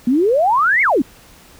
sine exponential two-way sweep, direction up then down, 230.2 to 2253 to 230.2 Hz, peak -11 dBFS, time 0.07-1.02 s, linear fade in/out 5 ms, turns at 0.82 s, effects pink hiss -45 dBFS RMS until 1.59 s

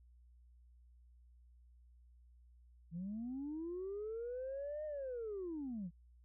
sine linear two-way sweep, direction up then down, 159.8 to 617 to 159.8 Hz, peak -39 dBFS, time 2.91-5.91 s, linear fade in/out 50 ms, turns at 4.85 s, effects tanh soft clip ceiling -37 dBFS + added 60 Hz sine -61 dBFS peak until 6.24 s

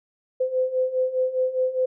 sine beating tone pair, 510 / 514.9 Hz, C5 / C5, -44 / -28 cents, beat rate 4.9 Hz, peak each -26 / -22 dBFS, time 0.4-1.86 s, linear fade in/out 10 ms, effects none

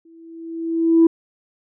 sine tone with exponential growth, 329.6 Hz, E4, in tune, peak -6 dBFS, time 0.05-1.07 s, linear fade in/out 5 ms, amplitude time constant 220 ms, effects tanh soft clip ceiling -5 dBFS

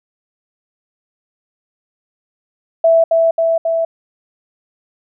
sine tone with echo, 659.3 Hz, E5, in tune, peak -7 dBFS, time 2.84-3.04 s, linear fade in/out 5 ms, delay 270 ms, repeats 3, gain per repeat -2 dB, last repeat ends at 3.85 s, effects none

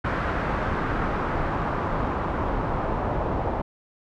pink noise with low-pass filter sweep, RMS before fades -26 dBFS, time 0.04-3.62 s, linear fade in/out 10 ms, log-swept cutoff 1500 to 890 Hz, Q 1.5, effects none

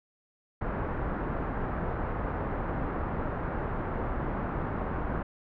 pink low-pass noise, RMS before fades -32 dBFS, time 0.61-5.23 s, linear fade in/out 5 ms, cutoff 1500 Hz, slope 24 dB/octave, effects none

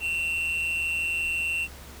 triangle tone with amplitude modulation, 2723 Hz, F7, 44 cents flat, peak -21 dBFS, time 0-1.68 s, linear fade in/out 50 ms, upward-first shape sine, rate 165 Hz, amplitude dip 55%, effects added 69 Hz sine -44 dBFS peak until 2 s + pink hiss -46 dBFS RMS until 2 s

